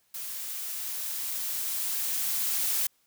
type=noise with level ramp; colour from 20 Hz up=blue; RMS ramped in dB=-37 to -27 dBFS; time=0.14-2.87 s; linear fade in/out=5 ms; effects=white hiss -69 dBFS RMS until 3.06 s